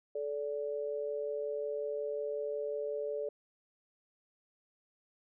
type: tone pair together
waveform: sine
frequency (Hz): 434.5 / 580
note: A4 / D5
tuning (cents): -22 / -22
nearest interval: perfect fourth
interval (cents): 500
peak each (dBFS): -36 / -37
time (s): 0.15-3.29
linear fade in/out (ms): 5
effects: none